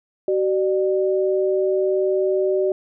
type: tone pair together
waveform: sine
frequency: 379.1 / 599.7 Hz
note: F#4 / D5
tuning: +42 / +36 cents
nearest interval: minor sixth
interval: 794 cents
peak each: -18 / -22 dBFS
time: 0.28-2.72 s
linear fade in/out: 2 ms
effects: none